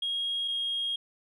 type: tone pair in turn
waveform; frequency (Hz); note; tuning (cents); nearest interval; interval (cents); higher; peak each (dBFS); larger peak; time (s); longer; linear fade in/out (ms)
sine; 3273 / 3259; G#7 / G#7; -26 / -33; unison; 7; first; -27; neither; 0.02-0.48 / 0.48-0.96; second; 5
effects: tanh soft clip ceiling -24 dBFS